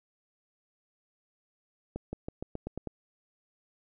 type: accelerating click train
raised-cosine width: 2 ms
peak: -22 dBFS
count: 8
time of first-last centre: 1.96-2.873 s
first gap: 170 ms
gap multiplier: 0.91
effects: none